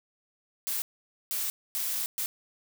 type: noise bursts at uneven times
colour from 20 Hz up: blue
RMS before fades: -31 dBFS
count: 4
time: 0.67-0.82 / 1.31-1.5 / 1.75-2.06 / 2.18-2.26 s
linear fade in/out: 0 ms
effects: none